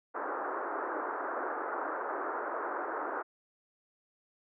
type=band-pass noise; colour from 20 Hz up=white; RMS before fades=-36 dBFS; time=0.14-3.23 s; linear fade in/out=20 ms; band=300 to 1500 Hz; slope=48 dB/octave; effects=none